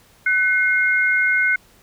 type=tone pair together; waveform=sine; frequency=1500 / 2139 Hz; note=F#6 / C7; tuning=+23 / +38 cents; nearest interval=tritone; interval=615 cents; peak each=-17 / -18 dBFS; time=0.26-1.56 s; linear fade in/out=5 ms; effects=pink hiss -53 dBFS RMS until 1.82 s